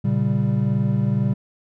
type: chord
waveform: triangle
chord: G diminished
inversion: first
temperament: equal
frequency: 116.54 / 138.59 / 196 Hz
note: Bb2 / Db3 / G3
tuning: 0 / 0 / 0 cents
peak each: -20 dBFS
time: 0.04-1.34 s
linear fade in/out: 10 ms
effects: none